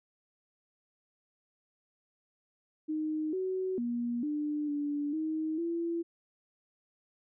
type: tone with pitch steps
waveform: sine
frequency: 309.7 / 374.6 / 238.8 / 297.8 / 290.8 / 314.6 / 337.2 Hz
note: D#4 / F#4 / A#3 / D4 / D4 / D#4 / E4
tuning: -8 / +21 / +42 / +24 / -17 / +19 / +39 cents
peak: -30 dBFS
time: 2.88-6.03 s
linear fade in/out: 20 ms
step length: 450 ms
effects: none